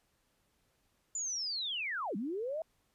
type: linear two-way sweep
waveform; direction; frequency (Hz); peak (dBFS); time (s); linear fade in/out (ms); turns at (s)
sine; down then up; 7130 to 183.5 to 662; -34; 1.15-2.62; 2; 2.16
effects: pink hiss -75 dBFS RMS until 2.94 s + resampled to 32000 Hz